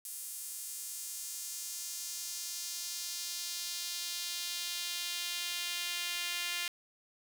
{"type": "tone with high-pass filter sweep", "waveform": "sawtooth", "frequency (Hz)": 349.2, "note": "F4", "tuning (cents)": 0, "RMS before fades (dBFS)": -39, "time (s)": [0.05, 6.68], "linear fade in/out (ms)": 0, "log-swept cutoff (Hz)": [9300, 2500], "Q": 1.4, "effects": ["10-bit"]}